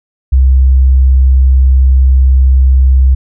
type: tone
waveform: sine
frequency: 65.41 Hz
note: C2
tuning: in tune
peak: -3 dBFS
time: 0.32-3.15 s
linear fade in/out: 10 ms
effects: none